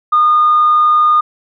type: tone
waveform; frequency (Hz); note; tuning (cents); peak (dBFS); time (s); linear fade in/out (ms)
sine; 1222; D#6; -32; -6; 0.12-1.21; 10
effects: tanh soft clip ceiling -3 dBFS